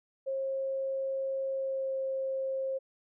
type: tone with pitch glide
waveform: sine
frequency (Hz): 537 to 533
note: C5 to C5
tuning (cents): +45 to +32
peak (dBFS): -30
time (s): 0.26-2.79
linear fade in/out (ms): 20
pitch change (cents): -13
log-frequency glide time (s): 1.5-1.96
effects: none